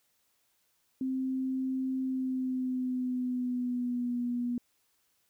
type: tone with pitch glide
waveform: sine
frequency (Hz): 261.6 to 242.7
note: C4 to B3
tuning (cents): 0 to -30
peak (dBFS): -29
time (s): 1.01-4.58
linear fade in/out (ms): 2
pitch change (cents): -130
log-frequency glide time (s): 2.02-4.18
effects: white hiss -73 dBFS RMS until 5.29 s